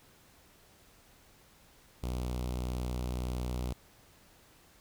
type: tone with notch filter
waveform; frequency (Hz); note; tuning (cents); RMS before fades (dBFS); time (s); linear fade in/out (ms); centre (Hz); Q
sawtooth; 61.74; B1; 0; -35; 2.03-3.73; 5; 1700; 1.2
effects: pink hiss -61 dBFS RMS until 4.8 s